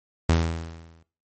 sawtooth tone with exponential decay, 82.41 Hz, E2, in tune, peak -12 dBFS, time 0.29-1.03 s, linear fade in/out 5 ms, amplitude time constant 160 ms, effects noise-tail reverb RT60 0.4 s tail -19 dB re dry + MP3 32 kbps

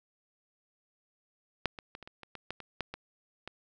clicks, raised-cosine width 0.3 ms, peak -12 / -26 / -26 / -30 / -30 / -30 / -26 / -20 / -28 / -17 / -23 / -24 dBFS, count 12, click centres 1.657 / 1.788 / 1.951 / 2.027 / 2.075 / 2.233 / 2.353 / 2.506 / 2.603 / 2.807 / 2.94 / 3.476 s, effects none

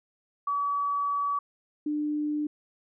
sine tone pair in turn, 1141 / 298.7 Hz, C#6 / D4, +50 / +29 cents, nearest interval octave + major seventh, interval 2321 cents, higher first, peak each -25 / -26 dBFS, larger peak first, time 0.47-1.39 / 1.86-2.47 s, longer first, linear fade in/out 5 ms, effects none

